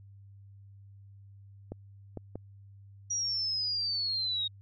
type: clicks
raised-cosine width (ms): 2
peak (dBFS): -25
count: 3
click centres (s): 1.72 / 2.173 / 2.356
type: linear sweep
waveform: sine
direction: down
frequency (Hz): 5780 to 3729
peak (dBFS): -29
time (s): 3.1-4.48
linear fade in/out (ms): 10
effects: added 99 Hz sine -50 dBFS peak until 4.61 s